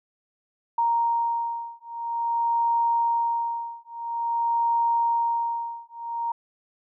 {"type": "beating tone pair", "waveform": "sine", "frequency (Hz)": [932.3, 932.79], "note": ["A#5", "A#5"], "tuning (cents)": [0, 1], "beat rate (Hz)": 0.49, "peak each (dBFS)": -25, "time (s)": [0.78, 6.32], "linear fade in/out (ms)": 5, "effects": []}